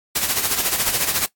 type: noise with tremolo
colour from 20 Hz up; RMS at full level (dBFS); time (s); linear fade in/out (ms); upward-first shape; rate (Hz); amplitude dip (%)
white; -18; 0.15-1.26; 10; sine; 14; 60
effects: noise-tail reverb RT60 0.1 s tail -17 dB re dry + AAC 64 kbps